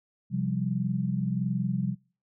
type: chord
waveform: sine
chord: C suspended fourth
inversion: none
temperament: equal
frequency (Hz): 130.81 / 174.61 / 196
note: C3 / F3 / G3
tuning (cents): 0 / 0 / 0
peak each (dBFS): -30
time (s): 0.3-1.96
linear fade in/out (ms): 50
effects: noise-tail reverb RT60 0.4 s tail -26 dB re dry